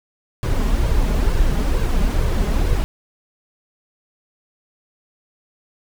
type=noise with flanger; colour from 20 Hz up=brown; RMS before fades=-17 dBFS; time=0.43-2.84 s; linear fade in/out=0 ms; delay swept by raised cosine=1.8 to 4.9 ms; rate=2.2 Hz; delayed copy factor=+0.55; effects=none